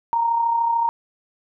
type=tone with amplitude modulation; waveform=sine; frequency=929 Hz; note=A#5; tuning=6 cents flat; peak=-15 dBFS; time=0.13-0.89 s; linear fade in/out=0 ms; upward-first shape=sine; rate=33.5 Hz; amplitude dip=45%; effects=none